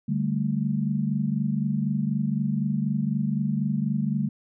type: chord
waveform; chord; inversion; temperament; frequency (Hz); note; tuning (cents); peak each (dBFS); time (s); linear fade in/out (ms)
sine; D suspended fourth; none; equal; 146.83 / 196 / 220; D3 / G3 / A3; 0 / 0 / 0; -27 / -27 / -27; 0.08-4.29; 10
effects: none